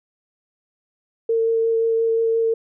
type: tone with vibrato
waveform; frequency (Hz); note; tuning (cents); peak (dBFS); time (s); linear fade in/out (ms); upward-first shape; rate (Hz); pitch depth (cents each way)
sine; 454; A#4; -46; -16; 1.29-2.54; 5; sine; 5.7; 10
effects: none